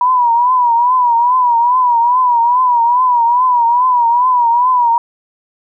sine tone with vibrato, 972 Hz, B5, 28 cents flat, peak -8 dBFS, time 0.01-4.98 s, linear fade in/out 2 ms, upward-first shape triangle, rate 2.4 Hz, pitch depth 100 cents each way, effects none

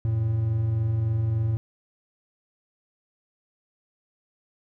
triangle tone pair together, 89.01 / 112.5 Hz, F2 / A2, +33 / +39 cents, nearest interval major third, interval 406 cents, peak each -30 / -20 dBFS, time 0.05-1.57 s, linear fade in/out 0 ms, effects none

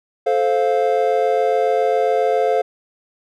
triangle chord, F major, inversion first, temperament just, 436.5 / 523.8 / 698.5 Hz, A4 / C5 / F5, -14 / +2 / 0 cents, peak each -17 dBFS, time 0.26-2.62 s, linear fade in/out 10 ms, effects none

